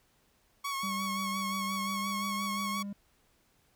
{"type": "tone with vibrato", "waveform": "sawtooth", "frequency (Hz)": 1106, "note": "C#6", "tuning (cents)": -4, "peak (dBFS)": -29, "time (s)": [0.64, 2.83], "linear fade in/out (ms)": 10, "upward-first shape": "sine", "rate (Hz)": 5.7, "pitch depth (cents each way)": 37}
{"type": "tone with pitch glide", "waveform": "triangle", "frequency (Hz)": [196, 201.3], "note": ["G3", "G3"], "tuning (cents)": [0, 46], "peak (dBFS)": -34, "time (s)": [0.83, 2.93], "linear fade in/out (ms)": 5, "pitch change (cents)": 46, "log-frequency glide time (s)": [1.73, 2.22]}
{"effects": ["pink hiss -69 dBFS RMS until 3.75 s"]}